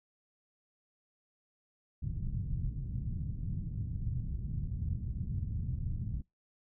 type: low-pass noise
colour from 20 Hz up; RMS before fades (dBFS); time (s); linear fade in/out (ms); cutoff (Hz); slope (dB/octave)
white; -36; 2.02-6.22; 10; 140; 24
effects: noise-tail reverb RT60 0.2 s tail -24 dB re dry